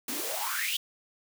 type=noise with high-pass filter sweep; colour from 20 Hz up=white; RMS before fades=-32 dBFS; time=0.08-0.77 s; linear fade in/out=5 ms; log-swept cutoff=220 to 3400 Hz; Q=8.8; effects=none